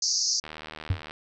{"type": "band-pass noise", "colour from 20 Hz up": "pink", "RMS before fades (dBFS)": -26, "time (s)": [0.02, 0.4], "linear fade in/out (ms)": 5, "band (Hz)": [4600, 6500], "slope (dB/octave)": 96}
{"type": "click train", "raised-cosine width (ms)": 0.3, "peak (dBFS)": -22, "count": 53, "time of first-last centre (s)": [0.44, 1.109], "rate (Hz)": 77.7}
{"type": "tone with exponential decay", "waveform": "triangle", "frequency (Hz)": 92.1, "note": "F#2", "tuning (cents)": -7, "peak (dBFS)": -16, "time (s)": [0.9, 1.02], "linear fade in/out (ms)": 5, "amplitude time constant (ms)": 25}
{"effects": []}